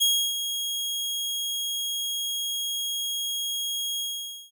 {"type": "tone with ADSR envelope", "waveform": "sawtooth", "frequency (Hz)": 3284, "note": "G#7", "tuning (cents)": -20, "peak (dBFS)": -15, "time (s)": [0, 4.51], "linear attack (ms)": 21, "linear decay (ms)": 310, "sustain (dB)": -9, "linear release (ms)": 520, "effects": []}